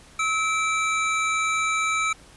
square tone pair together, 1293 / 2328 Hz, E6 / D7, -34 / -16 cents, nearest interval minor seventh, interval 1018 cents, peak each -25 dBFS, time 0.19-2.13 s, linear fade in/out 5 ms, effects pink hiss -50 dBFS RMS until 2.36 s + resampled to 24000 Hz

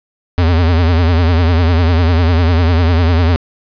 square tone with vibrato, 84.5 Hz, E2, 43 cents sharp, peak -9 dBFS, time 0.38-3.36 s, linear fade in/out 0 ms, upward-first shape triangle, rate 10 Hz, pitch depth 130 cents each way, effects resampled to 11025 Hz + 7-bit

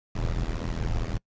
brown noise with amplitude modulation, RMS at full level -24 dBFS, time 0.15-1.18 s, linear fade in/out 5 ms, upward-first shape sine, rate 81.8 Hz, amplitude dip 100%, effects noise-tail reverb RT60 0.1 s tail -24 dB re dry + resampled to 16000 Hz

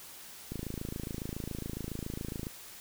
click train, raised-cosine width 3 ms, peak -24 dBFS, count 54, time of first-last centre 0.52-2.469 s, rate 27.2 Hz, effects white hiss -49 dBFS RMS until 2.8 s

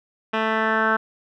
10% pulse tone with low-pass filter sweep, 220.4 Hz, A3, 3 cents sharp, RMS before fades -21 dBFS, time 0.33-0.97 s, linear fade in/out 10 ms, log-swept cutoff 2300 to 1500 Hz, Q 5.3, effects none

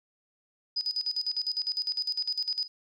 sine tone with tremolo, 4978 Hz, D#8, in tune, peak -26 dBFS, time 0.76-2.68 s, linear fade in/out 10 ms, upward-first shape square, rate 9.9 Hz, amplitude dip 80%, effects none

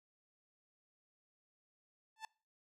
sawtooth tone with exponential growth, 880 Hz, A5, in tune, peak -36 dBFS, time 2.16-2.25 s, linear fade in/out 2 ms, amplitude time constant 19 ms, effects noise-tail reverb RT60 0.4 s tail -25 dB re dry + low-pass 8000 Hz 12 dB/octave

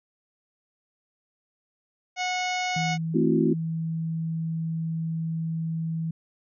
harmonic tone, 731 Hz, F#5, 21 cents flat, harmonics 1 / 2 / 3 / 4 / 5 / 6 / 7 / 8 / 9, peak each -28 / -38 / -30 / -37 / -41 / -42 / -40 / -44 / -40 dBFS, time 2.16-2.98 s, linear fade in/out 50 ms
sine tone, 162.7 Hz, E3, 22 cents flat, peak -26 dBFS, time 2.76-6.11 s, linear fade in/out 5 ms
sine chord, F# half-diminished seventh, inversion first, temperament just, 222 / 266.4 / 333 / 370 Hz, A3 / C4 / E4 / F#4, +16 / +31 / +18 / 0 cents, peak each -25 / -25 / -25 / -26 dBFS, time 3.14-3.54 s, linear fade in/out 10 ms
effects none

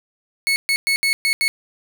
30% pulse tone bursts at uneven times, 2200 Hz, C#7, 14 cents flat, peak -13 dBFS, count 6, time 0.47-0.56 / 0.69-0.76 / 0.87-0.96 / 1.03-1.13 / 1.25-1.33 / 1.41-1.48 s, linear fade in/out 0 ms, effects none

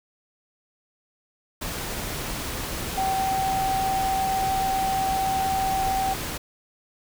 sine tone in noise, 769 Hz, G5, 33 cents flat, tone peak -22 dBFS, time 2.97-6.14 s, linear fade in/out 10 ms, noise pink, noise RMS -31 dBFS, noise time 1.61-6.38 s, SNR +6 dB, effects none

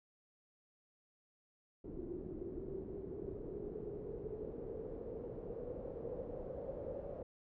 pink noise with low-pass filter sweep, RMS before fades -45 dBFS, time 1.84-7.23 s, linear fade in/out 5 ms, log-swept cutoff 350 to 550 Hz, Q 7, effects none

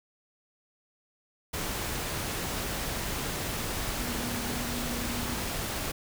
sine tone in noise, 240.9 Hz, B3, 43 cents flat, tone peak -37 dBFS, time 3.99-5.35 s, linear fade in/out 10 ms, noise pink, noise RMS -33 dBFS, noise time 1.53-5.92 s, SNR -7 dB, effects none

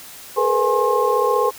sine tone cluster, 422.1 / 463.9 / 498.7 / 832 / 1069 Hz, G#4 / A#4 / B4 / G#5 / C6, +28 / -8 / +17 / +3 / +37 cents, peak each -21 / -23 / -20 / -24 / -20 dBFS, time 0.36-1.51 s, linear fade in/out 20 ms, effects white hiss -39 dBFS RMS until 1.58 s

